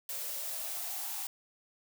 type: noise with high-pass filter sweep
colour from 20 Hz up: blue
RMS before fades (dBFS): -38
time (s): 0.09-1.27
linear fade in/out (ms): 2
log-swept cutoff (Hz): 510 to 850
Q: 6.5
effects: none